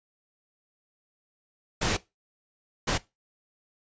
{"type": "noise bursts at uneven times", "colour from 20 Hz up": "pink", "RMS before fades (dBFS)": -26, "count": 2, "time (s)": [[1.81, 1.97], [2.87, 2.98]], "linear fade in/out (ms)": 10, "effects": ["noise-tail reverb RT60 0.2 s tail -18 dB re dry", "resampled to 16000 Hz"]}